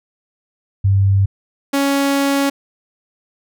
sine / sawtooth tone pair in turn, 98 / 278.3 Hz, G2 / C#4, 0 / +7 cents, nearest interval octave + tritone, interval 1807 cents, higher second, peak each -10 dBFS, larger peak neither, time 0.84-1.26 / 1.73-2.5 s, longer second, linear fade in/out 10 ms, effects none

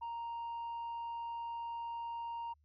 sine tone, 932.3 Hz, A#5, in tune, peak -36 dBFS, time 0.01-2.54 s, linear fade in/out 20 ms, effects tanh soft clip ceiling -38 dBFS + added 74 Hz sine -68 dBFS peak until 2.64 s

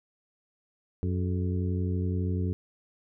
harmonic tone with a mistuned harmonic, 91.8 Hz, F#2, 13 cents flat, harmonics 1 / 2 / 3 / 4 / 5, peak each -27 / -33 / -37 / -39 / -41 dBFS, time 1.03-2.53 s, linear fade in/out 0 ms, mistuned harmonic 5, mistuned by -86 cents, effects none

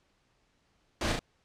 pink noise with echo, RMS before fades -31 dBFS, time 1.01-1.12 s, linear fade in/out 2 ms, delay 36 ms, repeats 2, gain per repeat -2 dB, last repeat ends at 1.192 s, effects pink hiss -71 dBFS RMS until 1.44 s + low-pass 6000 Hz 12 dB/octave

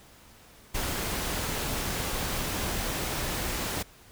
pink noise, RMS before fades -31 dBFS, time 0.74-3.83 s, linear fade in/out 10 ms, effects pink hiss -54 dBFS RMS until 4.11 s

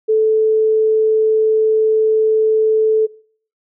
sine tone, 437.1 Hz, A4, 11 cents flat, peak -10 dBFS, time 0.08-3.07 s, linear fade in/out 20 ms, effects noise-tail reverb RT60 0.5 s tail -21 dB re dry

